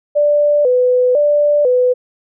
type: tone with vibrato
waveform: sine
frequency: 542 Hz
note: C#5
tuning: 39 cents flat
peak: -9 dBFS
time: 0.15-1.94 s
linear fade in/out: 20 ms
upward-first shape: square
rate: 1 Hz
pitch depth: 140 cents each way
effects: none